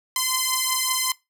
5% pulse beating tone pair, 1028 / 1033.3 Hz, C6 / C6, -31 / -22 cents, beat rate 5.3 Hz, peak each -12 dBFS, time 0.16-1.12 s, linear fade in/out 2 ms, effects noise-tail reverb RT60 0.2 s tail -21 dB re dry

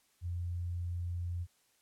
sine tone, 87.31 Hz, F2, in tune, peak -34 dBFS, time 0.21-1.47 s, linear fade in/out 50 ms, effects white hiss -71 dBFS RMS until 1.81 s + low-pass 12000 Hz 12 dB/octave

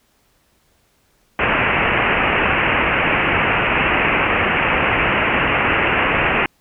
white low-pass noise, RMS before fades -17 dBFS, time 1.39-6.46 s, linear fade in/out 2 ms, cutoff 2800 Hz, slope 96 dB/octave, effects pink hiss -60 dBFS RMS until 6.6 s

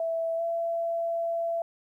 sine tone with pitch glide, 659.3 to 672 Hz, E5 to E5, 0 to +33 cents, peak -26 dBFS, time 0-1.62 s, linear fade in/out 2 ms, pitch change +33 cents, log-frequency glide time 0.36-0.42 s, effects 11-bit

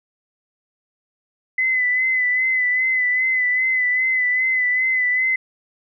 sine tone with vibrato, 2019 Hz, B6, 38 cents sharp, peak -16 dBFS, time 1.58-5.36 s, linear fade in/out 5 ms, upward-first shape sine, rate 2.5 Hz, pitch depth 35 cents each way, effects none

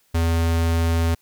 square tone, 83 Hz, E2, 12 cents sharp, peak -18 dBFS, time 0.14-1.15 s, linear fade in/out 10 ms, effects white hiss -62 dBFS RMS until 1.21 s

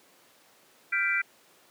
sine chord, G dominant seventh, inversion third, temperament equal with one note detuned, 1396.9 / 1568 / 1985.8 / 2349 Hz, F6 / G6 / B6 / D7, 0 / 0 / +9 / 0 cents, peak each -31 / -31 / -29 / -28 dBFS, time 0.92-1.22 s, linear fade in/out 10 ms, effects pink hiss -59 dBFS RMS until 1.7 s + high-pass 300 Hz 12 dB/octave

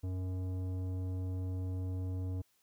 sine tone with tanh clipping, 92.5 Hz, F#2, in tune, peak -36 dBFS, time 0.03-2.42 s, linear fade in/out 10 ms, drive 13 dB, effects white hiss -73 dBFS RMS until 2.62 s

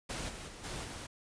pink noise with level steps, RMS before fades -39 / -45 / -49 / -41 / -44 dBFS, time 0.09-1.07 s, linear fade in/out 10 ms, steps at 0.28 / 0.47 / 0.63 / 0.83 s, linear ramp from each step 20 ms, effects resampled to 22050 Hz

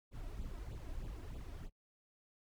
brown noise with flanger, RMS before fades -45 dBFS, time 0.11-1.7 s, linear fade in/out 50 ms, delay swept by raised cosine 0.26 to 3.16 ms, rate 3.2 Hz, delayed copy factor +0.75, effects noise-tail reverb RT60 0.1 s tail -25 dB re dry

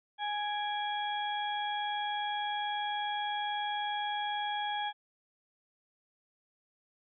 harmonic tone with a mistuned harmonic, 830.6 Hz, G#5, in tune, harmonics 1 / 2 / 3 / 4, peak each -33 / -40 / -47 / -39 dBFS, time 0.18-4.93 s, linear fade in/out 50 ms, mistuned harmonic 3, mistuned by -95 cents, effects none

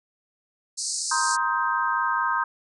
white band-pass noise, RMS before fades -29 dBFS, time 0.77-1.37 s, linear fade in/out 20 ms, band 4300 to 9200 Hz, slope 96 dB/octave
sine chord, C minor seventh, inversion third, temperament just, 941.9 / 1046.5 / 1255.8 / 1569.8 Hz, Bb5 / C6 / Eb6 / G6, +18 / 0 / +16 / +2 cents, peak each -27 dBFS, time 1.11-2.44 s, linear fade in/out 5 ms
effects none

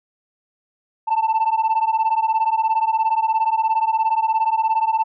sine beating tone pair, 880 / 897 Hz, A5 / A5, 0 / +33 cents, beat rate 17 Hz, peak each -17 dBFS, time 1.07-5.04 s, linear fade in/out 20 ms, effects tanh soft clip ceiling -13 dBFS

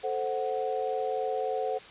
sine chord, F# diminished, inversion first, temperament equal, 440 / 523.3 / 740 Hz, A4 / C5 / F#5, 0 / 0 / 0 cents, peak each -32 dBFS, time 0.03-1.79 s, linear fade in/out 20 ms, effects white hiss -48 dBFS RMS until 1.9 s + resampled to 8000 Hz

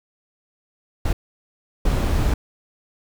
brown noise bursts at uneven times, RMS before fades -19 dBFS, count 2, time 1.05-1.13 / 1.85-2.34 s, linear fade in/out 5 ms, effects none

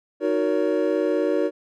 triangle chord, D# minor seventh, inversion none, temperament equal with one note detuned, 311.1 / 370 / 466.2 / 565 Hz, D#4 / F#4 / A#4 / C#5, 0 / 0 / 0 / +33 cents, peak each -23 / -23 / -23 / -23 dBFS, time 0.2-1.51 s, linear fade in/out 50 ms, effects none

